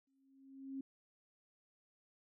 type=tone with exponential growth; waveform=sine; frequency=270 Hz; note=C#4; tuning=45 cents flat; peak=-39 dBFS; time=0.07-0.81 s; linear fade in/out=5 ms; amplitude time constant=160 ms; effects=none